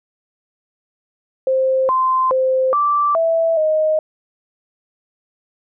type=tone with pitch steps; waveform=sine; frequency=525 / 1038 / 521 / 1170 / 658 / 623 Hz; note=C5 / C6 / C5 / D6 / E5 / D#5; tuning=+6 / -14 / -7 / -7 / -3 / +2 cents; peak=-13 dBFS; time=1.47-3.99 s; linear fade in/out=2 ms; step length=420 ms; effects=none